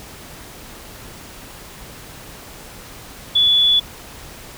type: tone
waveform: sine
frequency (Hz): 3433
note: A7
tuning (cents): -43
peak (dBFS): -11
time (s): 3.35-3.8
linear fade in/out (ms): 10
effects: pink hiss -38 dBFS RMS until 4.57 s